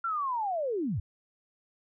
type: linear sweep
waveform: sine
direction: down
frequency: 1386 to 73.42 Hz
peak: -28 dBFS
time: 0.04-1 s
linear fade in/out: 5 ms
effects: none